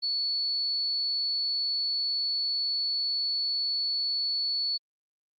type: tone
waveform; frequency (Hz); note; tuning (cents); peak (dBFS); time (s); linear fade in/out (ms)
sine; 4429; C#8; -2; -26; 0.02-4.78; 20
effects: Opus 32 kbps